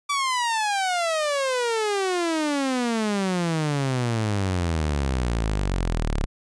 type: exponential sweep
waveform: sawtooth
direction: down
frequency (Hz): 1164 to 34.13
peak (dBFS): -18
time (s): 0.09-6.26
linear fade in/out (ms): 10
effects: resampled to 22050 Hz